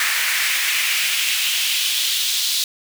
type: noise with high-pass filter sweep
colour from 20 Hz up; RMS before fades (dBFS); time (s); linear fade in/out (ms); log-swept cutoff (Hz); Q
pink; -20; 0-2.64; 2; 1800 to 3900; 2.4
effects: none